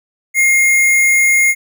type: tone with sample-and-hold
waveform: sine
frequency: 2128 Hz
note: C7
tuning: 29 cents sharp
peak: -8 dBFS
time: 0.34-1.55 s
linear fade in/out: 50 ms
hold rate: 8820 Hz
effects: none